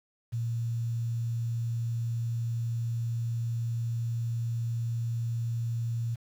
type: tone with quantisation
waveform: sine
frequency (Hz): 116.54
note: A#2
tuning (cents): 0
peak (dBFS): -28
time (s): 0.32-6.16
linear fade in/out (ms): 20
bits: 9
effects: none